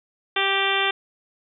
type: harmonic tone with a mistuned harmonic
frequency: 392 Hz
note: G4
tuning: in tune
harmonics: 1 / 2 / 3 / 4 / 5 / 6 / 7 / 8 / 9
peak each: -28 / -28 / -28 / -28 / -28 / -28 / -28 / -28 / -28 dBFS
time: 0.36-0.91 s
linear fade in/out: 5 ms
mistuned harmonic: 5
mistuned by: -15 cents
effects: none